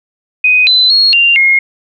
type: tone with pitch steps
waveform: sine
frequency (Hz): 2500 / 4025 / 4301 / 2781 / 2148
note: D#7 / B7 / C8 / F7 / C7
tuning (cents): +8 / +32 / +47 / -8 / +45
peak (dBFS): -5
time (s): 0.44-1.59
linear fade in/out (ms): 5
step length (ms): 230
effects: none